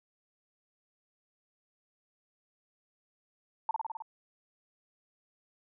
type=tone with echo; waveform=sine; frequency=896 Hz; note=A5; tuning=31 cents sharp; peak=-26 dBFS; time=3.69-3.71 s; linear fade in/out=2 ms; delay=52 ms; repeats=6; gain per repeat=-2 dB; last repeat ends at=4.022 s; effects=none